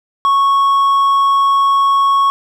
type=tone with hard clipping; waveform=sine; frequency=1105 Hz; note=C#6; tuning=6 cents flat; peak=-10 dBFS; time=0.25-2.3 s; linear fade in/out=0 ms; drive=3 dB; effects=none